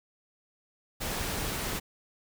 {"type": "noise", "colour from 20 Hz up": "pink", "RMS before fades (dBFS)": -33, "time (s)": [1, 1.8], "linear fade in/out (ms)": 20, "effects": []}